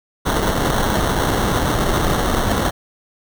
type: noise with sample-and-hold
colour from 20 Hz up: pink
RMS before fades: -18 dBFS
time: 0.25-2.71 s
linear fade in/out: 20 ms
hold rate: 2450 Hz
effects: none